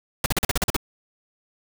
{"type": "noise bursts", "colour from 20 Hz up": "pink", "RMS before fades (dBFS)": -21, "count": 9, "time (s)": [0.24, 0.765], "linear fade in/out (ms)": 2, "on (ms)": 21, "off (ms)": 42, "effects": []}